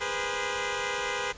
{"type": "tone cluster", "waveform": "10% pulse", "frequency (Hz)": [409.5, 483.1, 513], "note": ["G#4", "B4", "C5"], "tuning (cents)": [-24, -38, -34], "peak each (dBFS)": -25, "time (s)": [0, 1.33], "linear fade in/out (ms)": 20, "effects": ["pink hiss -48 dBFS RMS until 1.37 s", "resampled to 16000 Hz"]}